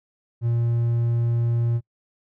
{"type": "tone", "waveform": "triangle", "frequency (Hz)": 117.6, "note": "A#2", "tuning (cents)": 16, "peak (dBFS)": -17, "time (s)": [0.41, 1.81], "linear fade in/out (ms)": 50, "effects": ["noise-tail reverb RT60 0.1 s tail -26 dB re dry"]}